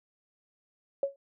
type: tone with exponential decay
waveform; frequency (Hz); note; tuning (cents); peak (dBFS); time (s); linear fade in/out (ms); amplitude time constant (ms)
sine; 554.4; C#5; 0; -21; 1.03-1.16; 2; 27
effects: none